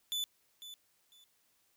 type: tone with echo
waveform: 40% pulse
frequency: 3491 Hz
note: A7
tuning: 14 cents flat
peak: -32 dBFS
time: 0.12-0.24 s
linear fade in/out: 0 ms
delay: 500 ms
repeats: 2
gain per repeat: -13 dB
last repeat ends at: 1.24 s
effects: white hiss -73 dBFS RMS until 1.76 s